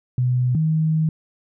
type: tone pair in turn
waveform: sine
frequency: 125.3 / 157.87 Hz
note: B2 / D#3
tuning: +25 / +25 cents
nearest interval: major third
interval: 400 cents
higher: second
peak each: -16 dBFS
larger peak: neither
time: 0.18-0.55 / 0.55-1.09 s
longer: second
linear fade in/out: 2 ms
effects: none